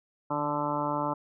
harmonic tone with a mistuned harmonic, 146.83 Hz, D3, in tune, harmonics 1 / 2 / 3 / 4 / 5 / 6 / 7 / 8 / 9, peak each -38 / -34 / -43 / -34 / -43 / -32 / -34 / -39 / -38 dBFS, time 0.3-1.14 s, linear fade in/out 10 ms, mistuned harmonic 1, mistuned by +35 cents, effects none

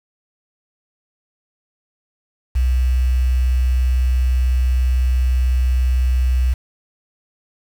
sine tone with quantisation, 63 Hz, B1, 35 cents sharp, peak -13 dBFS, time 2.55-6.54 s, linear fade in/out 10 ms, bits 6, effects none

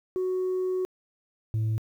sine tone pair in turn, 370 / 110 Hz, F#4 / A2, 0 / 0 cents, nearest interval octave + major sixth, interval 2100 cents, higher first, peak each -23 / -21 dBFS, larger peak second, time 0.16-0.85 / 1.54-1.78 s, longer first, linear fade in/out 0 ms, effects tanh soft clip ceiling -23 dBFS + 10-bit

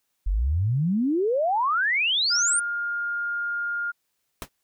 sine exponential sweep, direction up, 42 to 9470 Hz, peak -20 dBFS, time 0.26-2.6 s, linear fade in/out 10 ms
sine tone, 1412 Hz, F6, 19 cents sharp, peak -25 dBFS, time 2.3-3.92 s, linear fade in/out 20 ms
pink noise with exponential decay, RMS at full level -30 dBFS, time 4.42-4.49 s, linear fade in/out 0 ms, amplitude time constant 15 ms
effects white hiss -75 dBFS RMS until 4.63 s

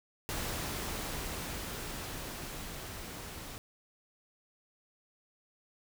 pink noise with level ramp, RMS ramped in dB -36 to -45 dBFS, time 0.29-3.58 s, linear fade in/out 0 ms, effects none

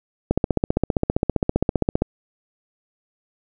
click train, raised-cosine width 2 ms, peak -4 dBFS, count 27, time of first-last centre 0.31-2.021 s, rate 15.2 Hz, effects none

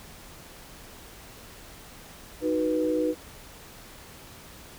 sine chord, B major, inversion first, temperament equal with one note detuned, 311.1 / 370 / 490.2 Hz, D#4 / F#4 / B4, 0 / 0 / -13 cents, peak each -26 / -32 / -26 dBFS, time 2.41-3.15 s, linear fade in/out 50 ms, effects pink hiss -47 dBFS RMS until 4.78 s

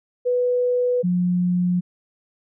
sine tone pair in turn, 493.9 / 178.6 Hz, B4 / F3, 0 / +39 cents, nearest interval octave + tritone, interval 1761 cents, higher first, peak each -17 dBFS, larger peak neither, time 0.25-1.03 / 1.03-1.81 s, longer neither, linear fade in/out 20 ms, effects none

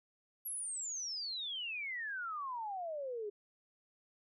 sine exponential sweep, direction down, 11650 to 401.3 Hz, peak -38 dBFS, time 0.45-3.3 s, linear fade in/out 10 ms, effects none

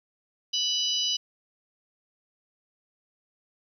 harmonic tone, 987.8 Hz, B5, in tune, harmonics 3 / 4 / 5 / 6, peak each -27 / -32 / -30 / -34 dBFS, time 0.53-1.17 s, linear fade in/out 10 ms, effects 10-bit

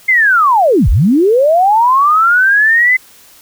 sine linear two-way sweep, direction down then up, 2132 to 32.7 to 2053 Hz, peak -6 dBFS, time 0.08-2.97 s, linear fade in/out 10 ms, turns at 0.89 s, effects white hiss -42 dBFS RMS until 3.41 s

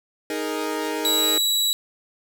sawtooth chord, D# suspended fourth, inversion none, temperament equal, 311.1 / 415.3 / 466.2 Hz, D#4 / G#4 / A#4, 0 / 0 / 0 cents, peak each -24 / -26 / -26 dBFS, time 0.3-1.38 s, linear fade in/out 2 ms
sawtooth tone with vibrato, 3900 Hz, B7, 23 cents flat, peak -16 dBFS, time 1.05-1.73 s, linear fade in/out 0 ms, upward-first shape sine, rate 20 Hz, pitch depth 9 cents each way
effects none

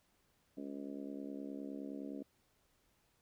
harmonic tone, 69.7 Hz, C#2, 10 cents sharp, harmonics 3 / 4 / 5 / 6 / 7 / 8 / 9, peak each -49 / -44 / -52 / -55 / -54 / -60 / -56 dBFS, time 0.57-2.23 s, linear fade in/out 5 ms, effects pink hiss -75 dBFS RMS until 3.21 s

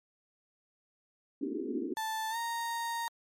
pink band-pass noise, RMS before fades -35 dBFS, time 1.41-1.94 s, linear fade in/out 10 ms, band 230 to 420 Hz, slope 96 dB/octave
35% pulse tone with pitch glide, 880 to 929.6 Hz, A5 to A#5, 0 to -5 cents, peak -31 dBFS, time 1.97-3.08 s, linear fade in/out 0 ms, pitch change +95 cents, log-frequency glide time 2.3-2.37 s
effects MP3 64 kbps

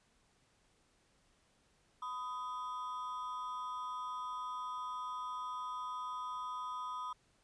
triangle ring-modulated tone, 1126 Hz, C#6, 27 cents sharp, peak -34 dBFS, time 2.02-7.13 s, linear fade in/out 5 ms, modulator 123 Hz, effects pink hiss -72 dBFS RMS until 7.43 s + resampled to 22050 Hz

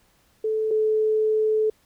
sine tone pair in turn, 436.4 / 433.4 Hz, A4 / A4, -14 / -26 cents, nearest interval unison, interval 12 cents, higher first, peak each -21 / -18 dBFS, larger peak second, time 0.44-0.71 / 0.71-1.7 s, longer second, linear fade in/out 5 ms, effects pink hiss -62 dBFS RMS until 1.85 s

